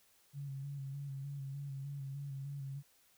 sine tone with vibrato, 138.8 Hz, C#3, 3 cents sharp, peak -40 dBFS, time 0.33-2.83 s, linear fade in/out 50 ms, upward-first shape square, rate 3.3 Hz, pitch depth 33 cents each way, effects white hiss -69 dBFS RMS until 3.17 s

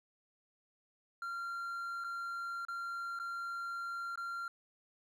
triangle tone with dropouts, 1381 Hz, F6, 20 cents flat, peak -36 dBFS, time 1.22-4.48 s, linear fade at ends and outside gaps 2 ms, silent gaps 2.04-2.044 / 2.651-2.684 / 3.19-3.198 / 4.157-4.175 s, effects none

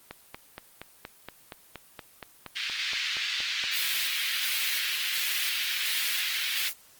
click train, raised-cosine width 0.3 ms, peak -21 dBFS, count 16, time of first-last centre 0.11-3.639 s, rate 4.25 Hz
white band-pass noise, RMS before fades -31 dBFS, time 2.55-6.7 s, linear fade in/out 20 ms, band 1800 to 4100 Hz, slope 24 dB/octave
blue noise with tremolo, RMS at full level -32 dBFS, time 3.71-6.74 s, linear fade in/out 50 ms, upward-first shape square, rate 1.4 Hz, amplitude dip 40%
effects white hiss -56 dBFS RMS until 6.99 s + Opus 24 kbps

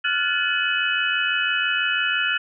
sine tone cluster, 1394 / 1480 / 1733 / 2547 / 2966 Hz, F6 / F#6 / A6 / D#7 / F#7, -4 / 0 / -27 / +40 / +4 cents, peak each -26 dBFS, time 0.04-2.38 s, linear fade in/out 10 ms, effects none

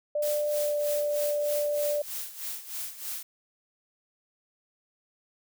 sine tone with pitch glide, 593 to 587.9 Hz, D5 to D5, +17 to +2 cents, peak -25 dBFS, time 0.15-2.02 s, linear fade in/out 5 ms, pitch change -15 cents, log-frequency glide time 0.5-0.81 s
blue noise with tremolo, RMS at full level -34 dBFS, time 0.22-3.23 s, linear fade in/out 5 ms, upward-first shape sine, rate 3.2 Hz, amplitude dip 75%
effects none

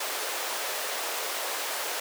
pink high-pass noise, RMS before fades -32 dBFS, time 0-2 s, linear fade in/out 5 ms, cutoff 460 Hz, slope 24 dB/octave, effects none

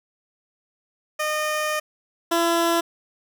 15% pulse tone pair in turn, 611 / 337.2 Hz, D#5 / E4, -32 / +39 cents, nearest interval minor seventh, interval 1029 cents, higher first, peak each -16 / -12 dBFS, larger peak second, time 1.19-1.8 / 2.31-2.81 s, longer first, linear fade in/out 10 ms, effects none

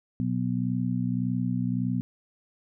harmonic tone, 61.74 Hz, B1, in tune, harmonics 2 / 3 / 4, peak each -29 / -29 / -29 dBFS, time 0.2-2.01 s, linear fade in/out 0 ms, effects none

